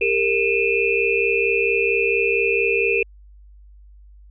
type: tone cluster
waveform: sine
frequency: 398.2 / 462.6 / 2446 / 2643 Hz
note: G4 / A#4 / D#7 / E7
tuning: +27 / -13 / -30 / +4 cents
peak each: -22 dBFS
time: 0.01-3.03 s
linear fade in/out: 5 ms
effects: added 50 Hz sine -43 dBFS peak until 4.3 s